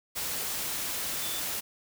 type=tone in noise; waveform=sine; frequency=3520 Hz; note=A7; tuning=in tune; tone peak=-39 dBFS; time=1.21-1.41 s; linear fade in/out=20 ms; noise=white; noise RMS=-33 dBFS; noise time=0.15-1.61 s; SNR=-9 dB; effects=none